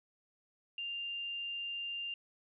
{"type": "tone", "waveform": "sine", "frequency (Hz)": 2794, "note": "F7", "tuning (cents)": 0, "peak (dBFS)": -37, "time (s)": [0.78, 2.14], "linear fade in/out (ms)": 2, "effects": []}